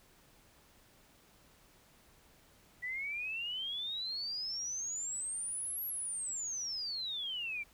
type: exponential two-way sweep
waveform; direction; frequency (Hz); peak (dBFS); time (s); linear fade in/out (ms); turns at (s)
sine; up then down; 1947 to 11790 to 2303; -36; 2.82-7.64; 20; 5.85
effects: pink hiss -64 dBFS RMS until 7.73 s